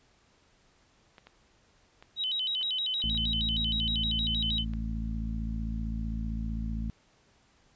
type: clicks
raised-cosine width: 0.3 ms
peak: -33 dBFS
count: 7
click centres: 1.182 / 1.27 / 2.025 / 2.613 / 3.002 / 3.148 / 4.736 s
type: tone with vibrato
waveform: sine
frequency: 3413 Hz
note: G#7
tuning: 47 cents sharp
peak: -28 dBFS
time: 2.16-4.65 s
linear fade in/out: 50 ms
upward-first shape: square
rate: 6.4 Hz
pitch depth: 200 cents each way
type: harmonic tone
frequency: 55.5 Hz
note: A1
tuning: 16 cents sharp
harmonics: 1 / 2 / 3 / 4 / 5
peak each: -32 / -40 / -41 / -37 / -50 dBFS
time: 3.04-6.9 s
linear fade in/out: 0 ms
effects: pink hiss -65 dBFS RMS until 7.75 s + resampled to 16000 Hz